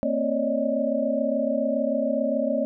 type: tone cluster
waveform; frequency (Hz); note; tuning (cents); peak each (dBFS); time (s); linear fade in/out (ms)
sine; 229.7 / 264.4 / 554 / 581 / 619; A#3 / C4 / C#5 / D5 / D#5; -25 / +18 / -1 / -19 / -9; -28; 0.03-2.65; 0
effects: none